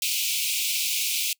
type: high-pass noise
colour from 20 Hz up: pink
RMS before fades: -26 dBFS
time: 0.02-1.33 s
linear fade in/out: 2 ms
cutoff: 2300 Hz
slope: 96 dB/octave
effects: noise-tail reverb RT60 0.1 s tail -25 dB re dry